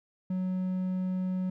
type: tone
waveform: triangle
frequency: 185 Hz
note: F#3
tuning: in tune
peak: -26 dBFS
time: 0.3-1.5 s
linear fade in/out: 5 ms
effects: none